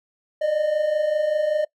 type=tone pair together; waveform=triangle; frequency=587 / 612.2 Hz; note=D5 / D#5; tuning=-1 / -28 cents; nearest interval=minor second; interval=73 cents; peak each=-24 / -18 dBFS; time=0.41-1.65 s; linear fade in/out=10 ms; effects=noise-tail reverb RT60 0.1 s tail -22 dB re dry